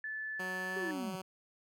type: tone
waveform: sine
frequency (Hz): 1741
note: A6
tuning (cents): -19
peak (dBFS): -37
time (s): 0.04-0.91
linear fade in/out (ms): 2
type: tone with pitch glide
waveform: 10% pulse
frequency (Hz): 185 to 188.02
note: F#3 to F#3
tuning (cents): 0 to +28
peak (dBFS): -32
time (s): 0.39-1.22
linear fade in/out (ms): 10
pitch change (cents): +28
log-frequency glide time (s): 0.66-0.86
type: linear sweep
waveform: triangle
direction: down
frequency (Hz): 399.7 to 164.81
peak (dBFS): -35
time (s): 0.76-1.16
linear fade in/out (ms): 10
effects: none